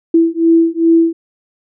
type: beating tone pair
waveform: sine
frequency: 329.6 / 332.1 Hz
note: E4 / E4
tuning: 0 / +13 cents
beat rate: 2.5 Hz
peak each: -11 dBFS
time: 0.14-1.13 s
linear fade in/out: 5 ms
effects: none